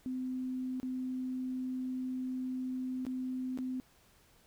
sine tone with dropouts, 256.4 Hz, C4, 35 cents flat, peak -34 dBFS, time 0.06-3.8 s, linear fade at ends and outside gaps 0 ms, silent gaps 0.8-0.83 / 3.051-3.066 / 3.575-3.587 s, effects pink hiss -65 dBFS RMS until 4.46 s

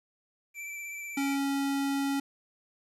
square tone with vibrato, 2332 Hz, D7, 13 cents flat, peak -38 dBFS, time 0.54-1.38 s, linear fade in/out 50 ms, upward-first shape sine, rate 16 Hz, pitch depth 19 cents each way
square tone, 277.2 Hz, C#4, in tune, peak -28 dBFS, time 1.17-2.2 s, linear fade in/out 5 ms
effects resampled to 32000 Hz + 11-bit

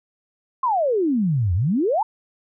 sine exponential two-way sweep, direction down then up, 1088 to 82.41 to 933 Hz, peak -17 dBFS, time 0.63-2.03 s, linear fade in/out 5 ms, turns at 1.54 s, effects none

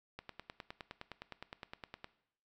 click train, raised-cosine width 0.3 ms, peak -28 dBFS, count 19, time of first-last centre 0.19-2.044 s, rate 9.71 Hz, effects noise-tail reverb RT60 0.7 s tail -17 dB re dry

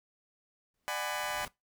pink noise with exponential growth, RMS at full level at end -45 dBFS, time 0.74-1.48 s, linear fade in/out 2 ms, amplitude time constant 160 ms
20% pulse chord, G# half-diminished seventh, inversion second, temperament just, 598 / 747.5 / 830.6 / 996.7 Hz, D5 / F#5 / G#5 / B5, +31 / +17 / 0 / +16 cents, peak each -34 dBFS, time 0.88-1.45 s, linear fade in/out 0 ms
effects noise-tail reverb RT60 0.2 s tail -22 dB re dry

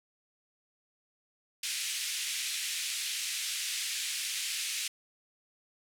pink band-pass noise, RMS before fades -35 dBFS, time 1.63-4.88 s, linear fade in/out 5 ms, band 2300 to 11000 Hz, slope 24 dB/octave, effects none

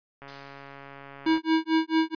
click train, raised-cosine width 0.5 ms, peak -29 dBFS, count 162, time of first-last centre 0.22-1.378 s, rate 139 Hz
blue noise with exponential decay, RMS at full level -39 dBFS, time 0.28-1.53 s, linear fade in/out 0 ms, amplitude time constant 270 ms
square tone with tremolo, 321.1 Hz, E4, 45 cents flat, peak -19 dBFS, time 1.26-2.15 s, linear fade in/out 5 ms, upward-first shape sine, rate 4.5 Hz, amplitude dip 100%
effects resampled to 11025 Hz

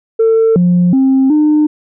sine tone with pitch steps, 449.1 / 177.1 / 266 / 302.7 Hz, A4 / F3 / C4 / D#4, +35 / +24 / +29 / -48 cents, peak -5 dBFS, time 0.19-1.67 s, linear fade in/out 10 ms, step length 370 ms, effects tanh soft clip ceiling -4 dBFS

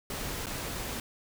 pink noise with dropouts, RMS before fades -36 dBFS, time 0.1-1 s, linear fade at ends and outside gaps 2 ms, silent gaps 0.46-0.467 s, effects none

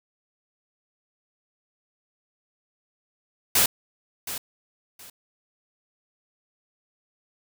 white noise with echo, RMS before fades -19 dBFS, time 3.55-3.66 s, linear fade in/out 5 ms, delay 720 ms, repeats 2, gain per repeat -13 dB, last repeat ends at 5.1 s, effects none

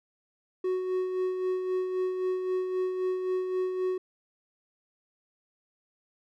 triangle tone with tremolo, 370 Hz, F#4, in tune, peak -23 dBFS, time 0.64-3.98 s, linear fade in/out 5 ms, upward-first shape sine, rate 3.8 Hz, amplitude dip 45%, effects none

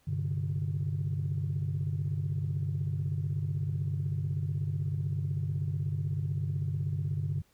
sine chord, G suspended fourth, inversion none, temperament equal, 98 / 130.81 / 146.83 Hz, G2 / C3 / D3, 0 / 0 / 0 cents, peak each -32 / -35 / -31 dBFS, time 0.07-7.42 s, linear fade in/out 10 ms, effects tanh soft clip ceiling -23 dBFS + pink hiss -68 dBFS RMS until 7.53 s

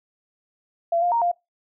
sine tone with pitch steps, 678 / 704 / 932 / 699 Hz, E5 / F5 / A#5 / F5, +49 / +14 / -1 / +1 cents, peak -18 dBFS, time 0.92-1.316 s, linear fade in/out 5 ms, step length 99 ms, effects noise-tail reverb RT60 0.2 s tail -24 dB re dry

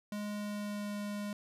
square tone with pitch glide, 207.7 to 205.8 Hz, G#3 to G#3, 0 to -16 cents, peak -37 dBFS, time 0.12-1.33 s, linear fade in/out 2 ms, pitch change -16 cents, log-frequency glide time 0.29-0.95 s, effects resampled to 32000 Hz

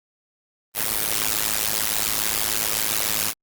white noise with amplitude modulation, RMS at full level -19 dBFS, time 0.74-3.34 s, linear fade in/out 50 ms, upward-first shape sine, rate 107 Hz, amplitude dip 100%, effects Opus 32 kbps

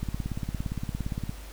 click train, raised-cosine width 5 ms, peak -18 dBFS, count 23, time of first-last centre 0.03-1.294 s, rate 17.4 Hz, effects added 50 Hz sine -40 dBFS peak until 1.52 s + pink hiss -48 dBFS RMS until 1.52 s

